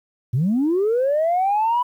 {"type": "linear sweep", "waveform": "sine", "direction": "up", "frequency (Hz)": [109.8, 997], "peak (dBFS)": -15, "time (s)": [0.33, 1.83], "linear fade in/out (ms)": 10, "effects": ["tanh soft clip ceiling -13 dBFS", "9-bit"]}